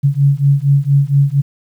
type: beating tone pair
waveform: sine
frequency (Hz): 138.3 / 142.6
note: C#3 / C#3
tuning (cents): -4 / +49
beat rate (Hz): 4.3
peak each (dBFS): -12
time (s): 0.03-1.42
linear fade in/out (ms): 20
effects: 8-bit